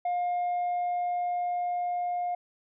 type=tone with level ramp; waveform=sine; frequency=710 Hz; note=F5; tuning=28 cents sharp; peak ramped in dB=-23 to -26 dBFS; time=0.05-2.35 s; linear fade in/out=5 ms; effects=tanh soft clip ceiling -25 dBFS